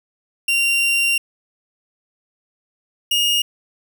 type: tone pair in turn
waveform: 40% pulse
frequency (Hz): 2766 / 2850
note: F7 / F7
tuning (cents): -17 / +34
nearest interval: minor second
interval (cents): 51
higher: second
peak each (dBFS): -14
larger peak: neither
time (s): 0.48-1.18 / 3.11-3.42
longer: first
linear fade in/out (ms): 5
effects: none